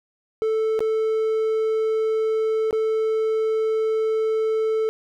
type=tone with dropouts; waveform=triangle; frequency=440 Hz; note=A4; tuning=in tune; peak=-17 dBFS; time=0.42-4.89 s; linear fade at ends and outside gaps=0 ms; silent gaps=0.792-0.805 / 2.709-2.728 s; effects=none